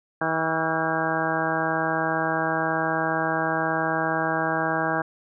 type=harmonic tone with a mistuned harmonic; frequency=161 Hz; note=E3; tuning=41 cents flat; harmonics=1 / 2 / 3 / 4 / 5 / 6 / 7 / 8 / 9 / 10; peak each=-33 / -30 / -33 / -29 / -29 / -33 / -32 / -34 / -33 / -29 dBFS; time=0.21-5.02 s; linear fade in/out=5 ms; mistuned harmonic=8; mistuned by=+61 cents; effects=none